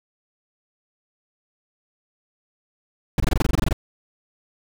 brown noise bursts, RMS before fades -17 dBFS, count 13, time 3.18-3.729 s, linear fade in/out 2 ms, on 21 ms, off 23 ms, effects none

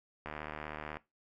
click train, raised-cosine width 0.5 ms, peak -25 dBFS, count 55, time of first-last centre 0.26-0.97 s, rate 76.1 Hz, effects noise-tail reverb RT60 0.2 s tail -18 dB re dry

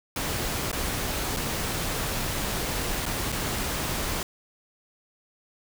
pink noise with dropouts, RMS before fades -29 dBFS, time 0.16-4.23 s, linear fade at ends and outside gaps 2 ms, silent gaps 0.716-0.728 / 1.365-1.369 / 3.056-3.062 / 3.32-3.324 s, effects none

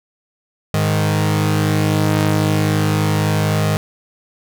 sawtooth tone pair together, 103.82 / 155.56 Hz, G#2 / D#3, 0 / 0 cents, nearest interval perfect fifth, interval 700 cents, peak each -13 dBFS, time 0.74-3.77 s, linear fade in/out 0 ms, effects none

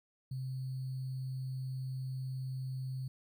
sine tone with sample-and-hold, 130.81 Hz, C3, in tune, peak -36 dBFS, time 0.31-3.08 s, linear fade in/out 5 ms, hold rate 4410 Hz, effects none

